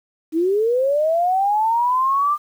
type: linear sweep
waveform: sine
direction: up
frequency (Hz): 307.8 to 1201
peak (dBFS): -15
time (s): 0.32-2.38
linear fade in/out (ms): 50
effects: 8-bit